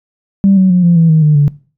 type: tone with pitch steps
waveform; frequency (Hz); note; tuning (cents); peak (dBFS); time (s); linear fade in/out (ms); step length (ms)
sine; 196 / 187.69 / 179.73 / 172.11 / 164.82 / 157.83 / 151.14 / 144.73; G3 / F#3 / F3 / F3 / E3 / D#3 / D#3 / D3; 0 / +25 / +50 / -25 / 0 / +25 / -50 / -25; -4; 0.44-1.48; 0; 130
effects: noise-tail reverb RT60 0.4 s tail -21 dB re dry + tanh soft clip ceiling 0 dBFS